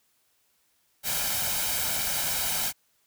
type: noise with comb filter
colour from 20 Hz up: white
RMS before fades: -28 dBFS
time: 1.03-2.73 s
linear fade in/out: 50 ms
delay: 1.3 ms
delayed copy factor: +0.6
effects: white hiss -69 dBFS RMS until 3.06 s